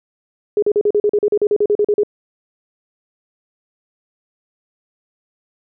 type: tone bursts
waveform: sine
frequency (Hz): 415.3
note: G#4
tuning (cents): 0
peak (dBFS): -11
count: 16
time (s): 0.57-2.034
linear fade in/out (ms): 2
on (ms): 54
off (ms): 40
effects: none